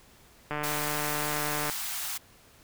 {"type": "click train", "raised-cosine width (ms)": 0.5, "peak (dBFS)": -17, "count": 178, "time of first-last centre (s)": [0.51, 1.698], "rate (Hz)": 149}
{"type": "high-pass noise", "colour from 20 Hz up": "white", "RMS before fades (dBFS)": -34, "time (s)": [0.63, 2.18], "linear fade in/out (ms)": 10, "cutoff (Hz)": 680, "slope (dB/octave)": 96}
{"effects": ["pink hiss -57 dBFS RMS until 2.63 s"]}